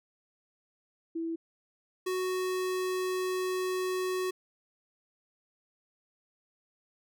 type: tone pair in turn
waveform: sine / square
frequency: 329.6 / 370 Hz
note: E4 / F#4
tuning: 0 / 0 cents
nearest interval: major second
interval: 200 cents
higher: second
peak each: -31 / -30 dBFS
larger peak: second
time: 1.15-1.36 / 2.06-4.31 s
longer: second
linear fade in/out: 10 ms
effects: none